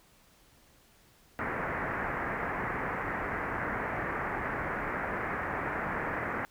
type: low-pass noise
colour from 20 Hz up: white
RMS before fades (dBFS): -34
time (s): 1.39-6.45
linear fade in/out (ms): 0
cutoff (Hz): 2000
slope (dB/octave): 48
effects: pink hiss -62 dBFS RMS until 6.5 s